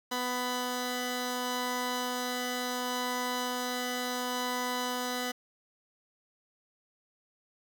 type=tone pair together; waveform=10% pulse; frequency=248.7 / 994.1 Hz; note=B3 / B5; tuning=+12 / +11 cents; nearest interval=2 octaves; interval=2399 cents; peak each=-24 / -28 dBFS; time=0.11-5.32 s; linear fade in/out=10 ms; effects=none